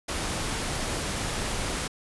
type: noise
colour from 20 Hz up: pink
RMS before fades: -30 dBFS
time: 0.08-1.88 s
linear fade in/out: 10 ms
effects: resampled to 24000 Hz